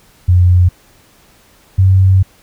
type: tone pair in turn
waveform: sine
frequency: 89.5 / 94.82 Hz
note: F2 / F#2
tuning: +43 / +43 cents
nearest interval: minor second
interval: 100 cents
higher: second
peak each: -5 dBFS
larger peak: neither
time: 0.28-0.69 / 1.78-2.23 s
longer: second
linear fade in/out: 10 ms
effects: pink hiss -48 dBFS RMS until 2.42 s